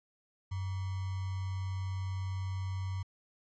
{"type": "tone with sample-and-hold", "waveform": "sine", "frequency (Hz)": 94.7, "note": "F#2", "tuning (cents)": 41, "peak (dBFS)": -33, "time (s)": [0.51, 3.03], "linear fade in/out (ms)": 10, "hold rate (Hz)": 1050, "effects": ["resampled to 16000 Hz"]}